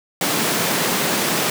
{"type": "high-pass noise", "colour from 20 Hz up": "pink", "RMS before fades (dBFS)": -20, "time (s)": [0.21, 1.5], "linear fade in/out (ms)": 2, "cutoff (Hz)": 160, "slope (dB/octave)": 24, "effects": []}